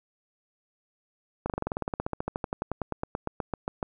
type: slowing click train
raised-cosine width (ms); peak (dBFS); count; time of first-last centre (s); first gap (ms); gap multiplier
1; -15; 30; 1.46-3.828; 38; 1.05
effects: none